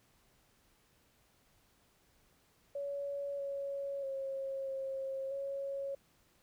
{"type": "tone with pitch steps", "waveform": "sine", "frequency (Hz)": [564, 557, 541, 537, 552], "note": ["C#5", "C#5", "C#5", "C5", "C#5"], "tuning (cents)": [30, 8, -42, 45, -7], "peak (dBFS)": -36, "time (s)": [2.75, 5.95], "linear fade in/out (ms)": 5, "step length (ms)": 640, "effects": ["pink hiss -70 dBFS RMS until 6.42 s"]}